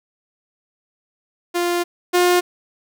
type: tone pair in turn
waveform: sawtooth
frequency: 349.2 / 356.1 Hz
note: F4 / F4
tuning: 0 / +34 cents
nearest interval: unison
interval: 34 cents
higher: second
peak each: -14 / -9 dBFS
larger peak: second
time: 1.54-1.84 / 2.13-2.41 s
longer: first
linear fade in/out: 20 ms
effects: none

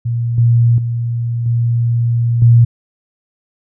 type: tone with level steps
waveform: sine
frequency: 117.9 Hz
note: A#2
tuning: 20 cents sharp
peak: -14 / -7 / -15 / -11 / -4 dBFS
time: 0.05-2.65 s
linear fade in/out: 10 ms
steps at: 0.38 / 0.78 / 1.46 / 2.42 s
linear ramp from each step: 2 ms
effects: none

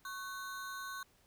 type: ring-modulated tone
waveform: square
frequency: 1305 Hz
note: E6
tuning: 18 cents flat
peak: -39 dBFS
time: 0.05-1.03 s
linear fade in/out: 2 ms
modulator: 205 Hz
effects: pink hiss -69 dBFS RMS until 1.26 s

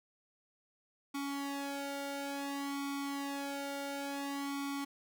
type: tone with flanger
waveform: sawtooth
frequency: 280 Hz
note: C#4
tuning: 18 cents sharp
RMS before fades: -39 dBFS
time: 1.14-4.85 s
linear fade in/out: 10 ms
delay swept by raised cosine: 0.88 to 1.39 ms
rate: 0.57 Hz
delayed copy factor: +0.95
effects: none

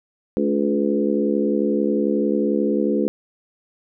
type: harmonic tone with a mistuned harmonic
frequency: 71.2 Hz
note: C#2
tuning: 47 cents sharp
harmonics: 3 / 4 / 5 / 6 / 7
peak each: -22 / -23 / -24 / -25 / -25 dBFS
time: 0.37-3.08 s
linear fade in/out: 0 ms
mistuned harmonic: 5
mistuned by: -20 cents
effects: none

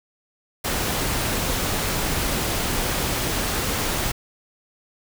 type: noise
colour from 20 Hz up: pink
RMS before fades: -24 dBFS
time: 0.64-4.12 s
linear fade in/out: 10 ms
effects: none

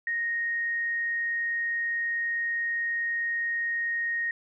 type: tone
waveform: sine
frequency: 1864.7 Hz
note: A#6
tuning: in tune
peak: -26 dBFS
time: 0.07-4.31 s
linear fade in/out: 2 ms
effects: none

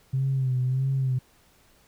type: tone with vibrato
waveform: sine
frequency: 130.81 Hz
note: C3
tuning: in tune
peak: -21 dBFS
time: 0.13-1.19 s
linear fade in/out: 10 ms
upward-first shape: sine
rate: 1.6 Hz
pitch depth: 58 cents each way
effects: tanh soft clip ceiling -17 dBFS + pink hiss -60 dBFS RMS until 1.87 s

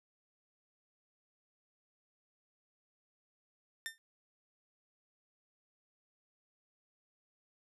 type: tone with exponential decay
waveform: sawtooth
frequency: 1800 Hz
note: A6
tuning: 39 cents sharp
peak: -31 dBFS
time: 3.86-3.98 s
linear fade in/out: 0 ms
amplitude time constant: 25 ms
effects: none

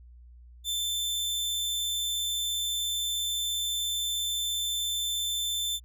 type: tone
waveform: sawtooth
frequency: 3543 Hz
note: A7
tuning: 11 cents sharp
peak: -25 dBFS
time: 0.64-5.8 s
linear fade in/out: 50 ms
effects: added 60 Hz sine -48 dBFS peak until 5.84 s

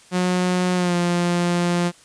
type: tone with pitch glide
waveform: sawtooth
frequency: 181.1 to 174.63 Hz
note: F#3 to F3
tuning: -37 to 0 cents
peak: -14 dBFS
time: 0.11-1.92 s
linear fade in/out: 50 ms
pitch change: -63 cents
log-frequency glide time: 0.76-0.95 s
effects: white hiss -50 dBFS RMS until 2.04 s + resampled to 22050 Hz

